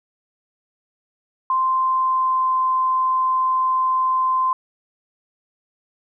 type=tone with pitch glide; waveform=sine; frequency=1043 to 1037 Hz; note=C6 to C6; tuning=-6 to -16 cents; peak=-16 dBFS; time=1.5-4.53 s; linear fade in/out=2 ms; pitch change=-10 cents; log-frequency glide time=1.81-2.56 s; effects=none